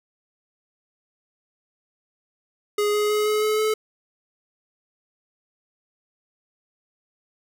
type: tone with pitch steps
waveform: square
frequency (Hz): 415.3 / 418.7 / 422.1 / 425.5 / 429 / 432.4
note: G#4 / G#4 / G#4 / G#4 / A4 / A4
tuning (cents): 0 / +14 / +28 / +42 / -44 / -30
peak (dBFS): -20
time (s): 2.78-3.74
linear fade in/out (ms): 5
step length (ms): 160
effects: none